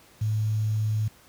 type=tone with quantisation; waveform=sine; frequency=108 Hz; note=A2; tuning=32 cents flat; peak=-22 dBFS; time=0.21-1.08 s; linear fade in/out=5 ms; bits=8; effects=pink hiss -55 dBFS RMS until 1.28 s + high-pass 60 Hz 12 dB/octave